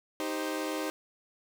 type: chord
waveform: sawtooth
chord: C minor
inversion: first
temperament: equal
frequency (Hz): 311.1 / 392 / 523.3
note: Eb4 / G4 / C5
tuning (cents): 0 / 0 / 0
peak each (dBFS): -30 / -34 / -33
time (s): 0.2-0.9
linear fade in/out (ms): 0
effects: none